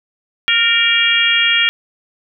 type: harmonic tone with a mistuned harmonic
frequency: 467.8 Hz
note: A#4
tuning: 6 cents sharp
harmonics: 3 / 4 / 5 / 6 / 7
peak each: -21 / -18 / -16 / -17 / -16 dBFS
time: 0.48-1.69 s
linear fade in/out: 0 ms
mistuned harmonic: 4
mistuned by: -34 cents
effects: none